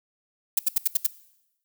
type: noise bursts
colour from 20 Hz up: violet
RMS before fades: -20 dBFS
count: 6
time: 0.57-1.066 s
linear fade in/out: 5 ms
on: 21 ms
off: 74 ms
effects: noise-tail reverb RT60 0.9 s tail -19 dB re dry